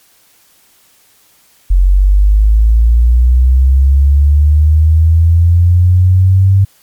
sine linear sweep, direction up, 44.39 to 98 Hz, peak -4 dBFS, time 1.7-6.65 s, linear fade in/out 10 ms, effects white hiss -49 dBFS RMS until 6.82 s + MP3 96 kbps

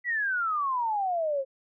sine exponential sweep, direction down, 1987 to 523.3 Hz, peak -25 dBFS, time 0.04-1.45 s, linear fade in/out 50 ms, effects none

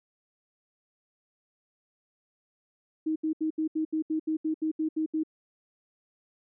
sine tone bursts, 314.5 Hz, D#4, 19 cents sharp, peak -25 dBFS, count 13, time 3.06-5.235 s, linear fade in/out 10 ms, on 99 ms, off 74 ms, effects none

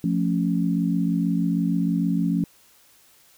sine chord, F augmented, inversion none, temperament equal with one note detuned, 174.61 / 221 / 277.2 Hz, F3 / A3 / C#4, 0 / +8 / 0 cents, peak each -22 / -26 / -25 dBFS, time 0.04-2.44 s, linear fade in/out 2 ms, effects white hiss -56 dBFS RMS until 3.37 s

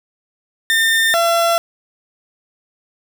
30% pulse tone pair in turn, 1807 / 676.9 Hz, A6 / E5, +46 / +46 cents, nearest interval octave + perfect fourth, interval 1700 cents, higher first, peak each -10 dBFS, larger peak neither, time 0.7-1.14 / 1.14-1.58 s, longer neither, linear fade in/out 0 ms, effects none

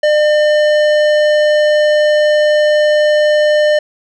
sine tone with tanh clipping, 602 Hz, D5, 43 cents sharp, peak -10 dBFS, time 0.03-3.79 s, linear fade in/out 5 ms, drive 15 dB, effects none

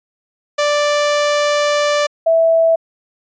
sawtooth / sine tone pair in turn, 587.3 / 656.6 Hz, D5 / E5, 0 / -7 cents, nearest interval major second, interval 193 cents, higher second, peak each -9 dBFS, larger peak neither, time 0.58-2.07 / 2.26-2.76 s, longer first, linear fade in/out 10 ms, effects resampled to 16000 Hz

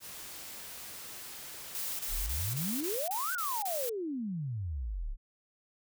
white noise, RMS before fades -45 dBFS, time 0-2.99 s, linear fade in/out 50 ms
blue noise bursts, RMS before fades -37 dBFS, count 8, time 1.75-3.894 s, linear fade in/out 0 ms, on 240 ms, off 32 ms
sine exponential two-way sweep, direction up then down, 30.09 to 1542 to 30.09 Hz, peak -33 dBFS, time 2.08-5.17 s, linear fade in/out 50 ms, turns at 3.33 s
effects none

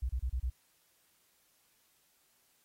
sine tone bursts, 62.3 Hz, B1, 16 cents sharp, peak -30 dBFS, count 5, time 0.02-0.501 s, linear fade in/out 10 ms, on 73 ms, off 29 ms, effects white hiss -71 dBFS RMS until 2.64 s + AAC 48 kbps

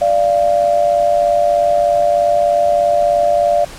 sine tone pair together, 587.3 / 690.5 Hz, D5 / F5, 0 / -20 cents, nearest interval minor third, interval 280 cents, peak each -13 dBFS, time 0.01-3.65 s, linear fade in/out 10 ms, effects pink hiss -34 dBFS RMS until 3.78 s + low-pass 10000 Hz 12 dB/octave

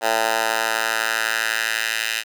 10% pulse tone with high-pass filter sweep, 112 Hz, A2, 31 cents sharp, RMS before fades -22 dBFS, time 0.01-2.24 s, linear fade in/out 50 ms, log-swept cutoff 770 to 2300 Hz, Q 1.8, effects none

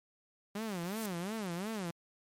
sawtooth tone with vibrato, 195 Hz, G3, 9 cents flat, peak -32 dBFS, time 0.55-1.91 s, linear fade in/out 5 ms, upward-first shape sine, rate 2.8 Hz, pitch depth 250 cents each way
blue noise with exponential growth, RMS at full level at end -40 dBFS, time 0.6-1.06 s, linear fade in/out 2 ms, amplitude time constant 100 ms
effects MP3 64 kbps

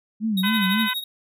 sine tone with vibrato, 204.1 Hz, G#3, 30 cents flat, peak -20 dBFS, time 0.2-0.89 s, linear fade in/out 50 ms, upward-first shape sine, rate 3.7 Hz, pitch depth 160 cents each way
square tone with tremolo, 3766 Hz, A#7, 17 cents sharp, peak -24 dBFS, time 0.37-1.04 s, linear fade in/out 5 ms, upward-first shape sine, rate 12 Hz, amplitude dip 75%
harmonic tone, 506 Hz, B4, 42 cents sharp, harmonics 2 / 3 / 4 / 5 / 6 / 7, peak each -29 / -27 / -30 / -32 / -32 / -38 dBFS, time 0.43-0.94 s, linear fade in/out 10 ms
effects none

